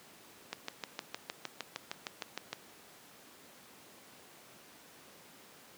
click train, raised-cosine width 0.2 ms, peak -19 dBFS, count 14, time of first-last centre 0.53-2.53 s, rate 6.5 Hz, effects pink hiss -56 dBFS RMS until 5.77 s + high-pass 200 Hz 12 dB/octave

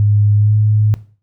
sine tone with pitch glide, 103.83 to 106.44 Hz, G#2 to G#2, 0 to +43 cents, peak -9 dBFS, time 0-0.94 s, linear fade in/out 0 ms, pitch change +43 cents, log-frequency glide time 0.36-0.54 s, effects noise-tail reverb RT60 0.4 s tail -17 dB re dry

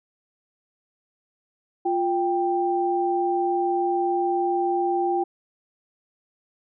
sine tone pair together, 350.6 / 787.1 Hz, F4 / G5, +7 / +7 cents, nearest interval octave + major second, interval 1400 cents, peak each -23 dBFS, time 1.85-5.24 s, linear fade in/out 10 ms, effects none

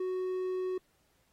triangle tone, 370 Hz, F#4, in tune, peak -29 dBFS, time 0-0.78 s, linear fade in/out 5 ms, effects pink hiss -72 dBFS RMS until 1.32 s + AAC 48 kbps

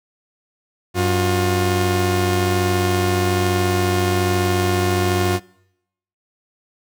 sawtooth tone pair together, 94.42 / 356.5 Hz, F#2 / F4, +36 / +36 cents, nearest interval octave + major seventh, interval 2300 cents, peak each -15 dBFS, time 0.94-5.4 s, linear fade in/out 50 ms, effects noise-tail reverb RT60 0.8 s tail -24 dB re dry

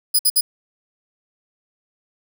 5% pulse tone bursts, 4978 Hz, D#8, in tune, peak -6 dBFS, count 3, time 0.14-0.41 s, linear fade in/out 10 ms, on 52 ms, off 57 ms, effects none

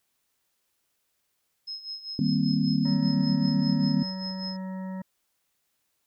sine tone with tremolo, 5150 Hz, E8, 41 cents flat, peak -32 dBFS, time 1.67-4.57 s, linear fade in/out 10 ms, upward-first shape sine, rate 5.1 Hz, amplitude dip 75%
sine chord, C minor seventh, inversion first, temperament equal, 155.56 / 196 / 233.1 / 261.6 Hz, Eb3 / G3 / Bb3 / C4, 0 / 0 / 0 / 0 cents, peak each -27 dBFS, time 2.19-4.03 s, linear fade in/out 2 ms
harmonic tone, 188.3 Hz, F#3, 31 cents sharp, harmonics 1 / 3 / 5 / 7 / 9 / 10, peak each -32 / -44 / -45 / -58 / -60 / -53 dBFS, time 2.85-5.02 s, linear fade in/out 5 ms
effects white hiss -75 dBFS RMS until 6.06 s

